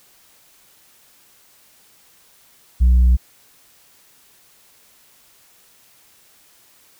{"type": "tone with tanh clipping", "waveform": "sine", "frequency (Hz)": 61.5, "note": "B1", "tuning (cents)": -7, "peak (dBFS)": -10, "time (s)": [2.8, 3.17], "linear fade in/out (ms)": 20, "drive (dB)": 2, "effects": ["white hiss -53 dBFS RMS until 6.99 s"]}